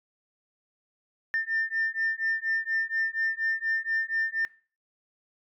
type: beating tone pair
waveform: sine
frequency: 1796 / 1800.2 Hz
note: A6 / A6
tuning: +35 / +39 cents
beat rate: 4.2 Hz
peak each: -28 dBFS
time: 1.34-4.45 s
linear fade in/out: 0 ms
effects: noise-tail reverb RT60 0.4 s tail -22 dB re dry + tanh soft clip ceiling -20 dBFS